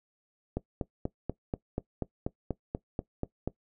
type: click train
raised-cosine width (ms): 2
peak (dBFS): -17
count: 13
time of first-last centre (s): 0.57-3.476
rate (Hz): 4.13
effects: noise-tail reverb RT60 0.1 s tail -19 dB re dry